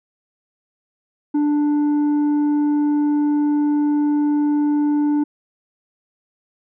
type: tone with tanh clipping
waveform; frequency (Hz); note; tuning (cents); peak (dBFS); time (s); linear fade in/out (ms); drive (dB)
sine; 294.5; D4; +5; -16; 1.34-5.24; 10; 5
effects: none